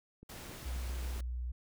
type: click train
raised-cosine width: 3 ms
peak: -39 dBFS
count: 8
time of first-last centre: 0.23-1.162 s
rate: 7.51 Hz
type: noise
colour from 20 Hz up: pink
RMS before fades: -48 dBFS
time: 0.29-1.21 s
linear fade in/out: 5 ms
type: tone with pitch glide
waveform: sine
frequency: 62.3 to 60.98 Hz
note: B1 to B1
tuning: +16 to -21 cents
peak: -35 dBFS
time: 0.65-1.52 s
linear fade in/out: 10 ms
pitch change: -37 cents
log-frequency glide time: 1.05-1.23 s
effects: none